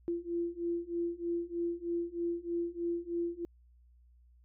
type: beating tone pair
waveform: sine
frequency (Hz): 340.7 / 343.9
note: F4 / F4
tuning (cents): -43 / -27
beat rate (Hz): 3.2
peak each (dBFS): -36 / -35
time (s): 0.08-3.45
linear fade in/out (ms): 0
effects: added 60 Hz sine -59 dBFS peak until 4.44 s